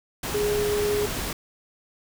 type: tone in noise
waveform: sine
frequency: 415.3 Hz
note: G#4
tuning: in tune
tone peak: -22 dBFS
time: 0.34-1.06 s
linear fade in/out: 5 ms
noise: pink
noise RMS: -30 dBFS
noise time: 0.23-1.33 s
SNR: +5 dB
effects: none

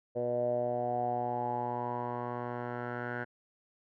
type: tone with low-pass filter sweep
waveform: 10% pulse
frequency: 121.6 Hz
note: B2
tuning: 26 cents flat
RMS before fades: -34 dBFS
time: 0.15-3.25 s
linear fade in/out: 20 ms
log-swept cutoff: 550 to 1500 Hz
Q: 7.9
effects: none

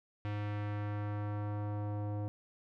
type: tone with low-pass filter sweep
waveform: square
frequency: 103.83 Hz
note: G#2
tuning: in tune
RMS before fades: -37 dBFS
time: 0.25-2.28 s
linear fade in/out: 0 ms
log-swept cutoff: 2600 to 690 Hz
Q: 1.2
effects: none

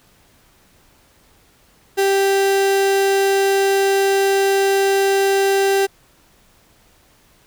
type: tone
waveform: 35% pulse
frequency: 392 Hz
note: G4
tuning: in tune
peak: -12 dBFS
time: 1.97-5.87 s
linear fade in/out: 20 ms
effects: pink hiss -54 dBFS RMS until 7.46 s

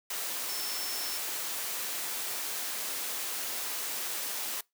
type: tone in noise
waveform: sine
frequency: 5350 Hz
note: E8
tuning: 25 cents sharp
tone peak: -38 dBFS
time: 0.49-1.18 s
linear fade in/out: 5 ms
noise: white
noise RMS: -35 dBFS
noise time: 0.1-4.61 s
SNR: -6 dB
effects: noise-tail reverb RT60 0.2 s tail -24 dB re dry + high-pass 300 Hz 12 dB/octave

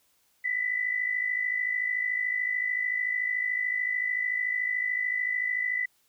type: tone pair together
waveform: sine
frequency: 1946.4 / 2000 Hz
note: B6 / B6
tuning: -26 / +21 cents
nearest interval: unison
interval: 47 cents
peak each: -32 / -27 dBFS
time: 0.44-5.86 s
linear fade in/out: 10 ms
effects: white hiss -68 dBFS RMS until 6.08 s

